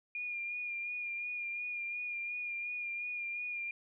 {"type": "tone with vibrato", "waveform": "sine", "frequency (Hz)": 2422, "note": "D#7", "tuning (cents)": -47, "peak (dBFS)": -36, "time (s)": [0.15, 3.71], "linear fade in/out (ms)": 2, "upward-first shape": "sine", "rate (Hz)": 2.8, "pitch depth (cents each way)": 27, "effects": []}